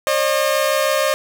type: tone pair together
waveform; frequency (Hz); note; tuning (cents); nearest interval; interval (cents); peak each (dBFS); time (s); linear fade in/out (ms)
sawtooth; 540.8 / 607; C#5 / D#5; -43 / -43; major second; 200; -15 / -14; 0.07-1.14; 0
effects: 8-bit